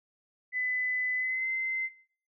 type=tone with pitch glide; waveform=sine; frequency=2006 to 2068 Hz; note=B6 to C7; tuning=+26 to -21 cents; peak=-28 dBFS; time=0.52-1.9 s; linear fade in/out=50 ms; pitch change=+53 cents; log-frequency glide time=1.16-1.48 s; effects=noise-tail reverb RT60 0.5 s tail -20 dB re dry